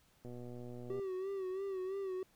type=click train; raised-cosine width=2 ms; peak=-36 dBFS; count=92; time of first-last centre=0.25-0.996 s; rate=122 Hz
type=tone with vibrato; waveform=triangle; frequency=382.2 Hz; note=G4; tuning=44 cents flat; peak=-35 dBFS; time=0.9-2.23 s; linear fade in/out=2 ms; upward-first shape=sine; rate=3 Hz; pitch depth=62 cents each way
effects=pink hiss -70 dBFS RMS until 2.35 s